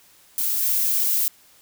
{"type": "noise with level steps", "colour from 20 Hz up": "violet", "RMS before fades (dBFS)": [-23, -21], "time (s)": [0.38, 1.28], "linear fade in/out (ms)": 0, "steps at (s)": 0.62, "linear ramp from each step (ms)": 10, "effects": ["white hiss -54 dBFS RMS until 1.61 s"]}